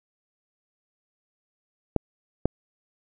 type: clicks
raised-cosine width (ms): 2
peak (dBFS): -7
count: 2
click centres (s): 1.963 / 2.456
effects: none